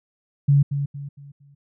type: tone with echo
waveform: sine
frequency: 141.5 Hz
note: C#3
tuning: 36 cents sharp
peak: -12 dBFS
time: 0.48-0.63 s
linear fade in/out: 10 ms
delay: 230 ms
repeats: 4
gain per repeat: -9 dB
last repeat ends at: 1.55 s
effects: none